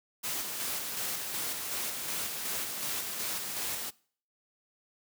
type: noise with tremolo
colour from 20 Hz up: white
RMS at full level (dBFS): -34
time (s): 0.23-3.91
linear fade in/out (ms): 20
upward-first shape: square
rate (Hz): 2.7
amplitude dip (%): 30
effects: noise-tail reverb RT60 0.5 s tail -23 dB re dry + high-pass 100 Hz 12 dB/octave